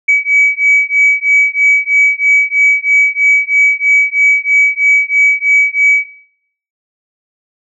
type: beating tone pair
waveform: sine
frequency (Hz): 2276 / 2279.1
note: C#7 / C#7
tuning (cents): +45 / +47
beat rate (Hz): 3.1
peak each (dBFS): -10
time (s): 0.08-6.06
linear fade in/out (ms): 10
effects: noise-tail reverb RT60 0.7 s tail -18 dB re dry + tanh soft clip ceiling -1 dBFS